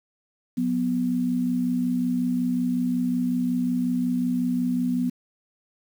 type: tone pair together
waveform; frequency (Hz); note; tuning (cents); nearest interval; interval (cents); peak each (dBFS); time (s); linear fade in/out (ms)
sine; 181.44 / 246.9; F#3 / B3; -34 / 0; perfect fourth; 534; -28 / -22; 0.57-5.1; 10
effects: 8-bit